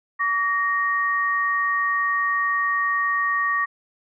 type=tone pair together; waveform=sine; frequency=1142.7 / 1864.7 Hz; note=D6 / A#6; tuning=-48 / 0 cents; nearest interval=minor sixth; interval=848 cents; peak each=-22 dBFS; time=0.19-3.66 s; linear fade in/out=20 ms; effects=none